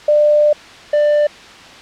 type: tone pair in turn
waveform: sine / triangle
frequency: 596 / 592.6 Hz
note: D5 / D5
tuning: +25 / +15 cents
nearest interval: unison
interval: 10 cents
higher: first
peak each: -8 dBFS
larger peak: neither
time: 0.08-0.53 / 0.93-1.27 s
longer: first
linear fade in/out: 5 ms
effects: white hiss -37 dBFS RMS until 1.81 s + low-pass 4000 Hz 12 dB/octave